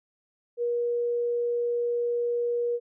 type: tone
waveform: sine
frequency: 477.6 Hz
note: A#4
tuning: 42 cents sharp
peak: -24 dBFS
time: 0.57-2.8 s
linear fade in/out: 50 ms
effects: none